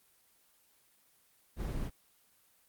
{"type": "noise with amplitude modulation", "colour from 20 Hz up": "brown", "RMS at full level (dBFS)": -34, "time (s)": [1.56, 1.91], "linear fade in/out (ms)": 50, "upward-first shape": "sine", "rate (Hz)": 244, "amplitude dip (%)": 40, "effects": ["white hiss -68 dBFS RMS until 2.68 s", "Opus 24 kbps"]}